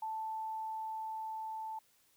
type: tone with level ramp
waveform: sine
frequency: 880 Hz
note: A5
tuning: in tune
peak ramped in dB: -36 to -39 dBFS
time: 0.02-1.79 s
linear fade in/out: 5 ms
effects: white hiss -70 dBFS RMS until 2.16 s